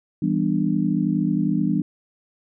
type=chord; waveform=sine; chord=E minor seventh; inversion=none; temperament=just; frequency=164.81 / 197.78 / 247.2 / 296.7 Hz; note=E3 / G3 / B3 / D4; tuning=0 / +16 / +2 / +18 cents; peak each=-24 / -23 / -25 / -24 dBFS; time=0.22-1.82 s; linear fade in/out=5 ms; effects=none